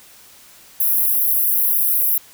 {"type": "high-pass noise", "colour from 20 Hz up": "pink", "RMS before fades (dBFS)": -17, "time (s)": [0.8, 2.18], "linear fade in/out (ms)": 5, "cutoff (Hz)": 11000, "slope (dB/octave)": 96, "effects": ["white hiss -46 dBFS RMS until 2.33 s"]}